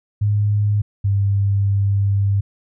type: tone pair in turn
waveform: sine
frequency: 103.7 / 99.62 Hz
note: G#2 / G2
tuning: -2 / +28 cents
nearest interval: minor second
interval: 70 cents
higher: first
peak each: -14 dBFS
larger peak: neither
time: 0.21-0.82 / 1.04-2.41 s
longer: second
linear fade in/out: 10 ms
effects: none